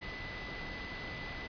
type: tone in noise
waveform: sine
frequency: 2000 Hz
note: B6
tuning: 21 cents sharp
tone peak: -44 dBFS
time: 0.01-1.48 s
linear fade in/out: 20 ms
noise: pink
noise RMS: -43 dBFS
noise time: 0.01-1.48 s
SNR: -4 dB
effects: resampled to 11025 Hz